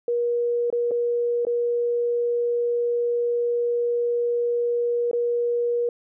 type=tone with dropouts; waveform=sine; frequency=477.3 Hz; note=A#4; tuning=41 cents sharp; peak=-20 dBFS; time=0.08-5.89 s; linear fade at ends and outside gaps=2 ms; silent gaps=0.702-0.726 / 0.91-0.915 / 1.451-1.468 / 5.113-5.131 s; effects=none